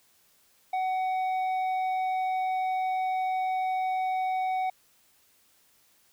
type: tone with tanh clipping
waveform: triangle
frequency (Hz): 749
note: F#5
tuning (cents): +21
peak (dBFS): -27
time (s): 0.73-4.7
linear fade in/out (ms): 5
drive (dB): 11
effects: white hiss -64 dBFS RMS until 6.12 s